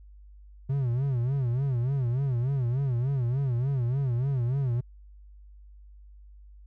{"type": "tone with vibrato", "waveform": "triangle", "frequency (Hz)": 128.6, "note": "C3", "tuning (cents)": -30, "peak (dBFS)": -22, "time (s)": [0.69, 4.81], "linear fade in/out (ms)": 10, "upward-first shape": "sine", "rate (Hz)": 3.4, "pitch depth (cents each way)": 160, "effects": ["added 50 Hz sine -47 dBFS peak until 6.66 s"]}